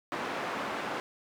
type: band-pass noise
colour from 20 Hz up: white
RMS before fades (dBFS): -35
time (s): 0.12-1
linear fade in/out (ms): 0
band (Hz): 200 to 1400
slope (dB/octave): 12
effects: none